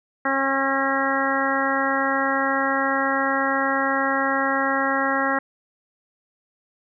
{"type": "harmonic tone", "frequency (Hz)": 271.4, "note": "C#4", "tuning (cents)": -36, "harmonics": [1, 2, 3, 4, 5, 6, 7], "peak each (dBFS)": [-27, -27, -27, -27, -27, -27, -27], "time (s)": [0.25, 5.39], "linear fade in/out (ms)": 5, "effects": []}